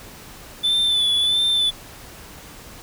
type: tone with vibrato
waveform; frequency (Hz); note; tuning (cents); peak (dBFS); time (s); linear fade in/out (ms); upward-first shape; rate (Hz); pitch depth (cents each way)
triangle; 3500; A7; -10; -15; 0.63-1.71; 20; sine; 1.5; 38
effects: pink hiss -41 dBFS RMS until 2.82 s